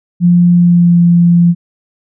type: tone with pitch glide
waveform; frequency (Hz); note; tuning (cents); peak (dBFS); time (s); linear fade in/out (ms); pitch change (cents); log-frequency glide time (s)
sine; 175 to 172.39; F3 to F3; +4 to -22; -4; 0.2-1.55; 50; -26; 0.53-1
effects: none